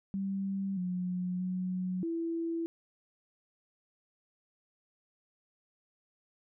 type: tone with pitch steps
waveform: sine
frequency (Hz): 194.9 / 180.8 / 183.6 / 332.3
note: G3 / F#3 / F#3 / E4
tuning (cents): -10 / -40 / -13 / +14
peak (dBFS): -31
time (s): 0.14-2.66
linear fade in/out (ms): 0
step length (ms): 630
effects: none